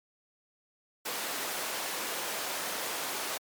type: high-pass noise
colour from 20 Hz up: pink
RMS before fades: -35 dBFS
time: 1.05-3.38 s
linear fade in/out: 10 ms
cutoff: 470 Hz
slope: 12 dB/octave
effects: MP3 96 kbps